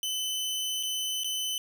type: tone with dropouts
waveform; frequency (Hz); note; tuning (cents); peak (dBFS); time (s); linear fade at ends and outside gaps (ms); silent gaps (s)
sawtooth; 3032; F#7; +42; -26; 0.03-1.58; 1; 0.829-0.833 / 1.235-1.244
effects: none